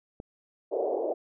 click, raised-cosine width 2 ms, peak -26 dBFS, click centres 0.201 s
pink band-pass noise, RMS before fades -29 dBFS, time 0.71-1.14 s, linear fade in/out 20 ms, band 360 to 710 Hz, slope 48 dB/octave
effects none

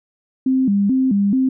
sine tone with vibrato, 229.1 Hz, A#3, 30 cents flat, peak -13 dBFS, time 0.46-1.49 s, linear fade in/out 5 ms, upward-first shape square, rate 2.3 Hz, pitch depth 230 cents each way, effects none

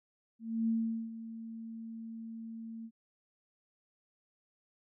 sine tone with ADSR envelope, 226.1 Hz, A3, 47 cents sharp, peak -27 dBFS, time 0.39-2.91 s, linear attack 290 ms, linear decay 420 ms, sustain -14 dB, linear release 60 ms, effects none

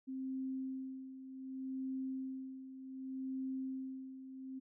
sine tone with tremolo, 263.3 Hz, C4, 11 cents sharp, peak -37 dBFS, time 0.07-4.6 s, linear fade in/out 20 ms, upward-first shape sine, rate 0.66 Hz, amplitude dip 70%, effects none

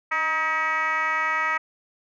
sine tone with frequency modulation, 1595 Hz, G6, 30 cents sharp, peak -20 dBFS, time 0.11-1.58 s, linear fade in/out 10 ms, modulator 325 Hz, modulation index 2, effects tanh soft clip ceiling -17 dBFS

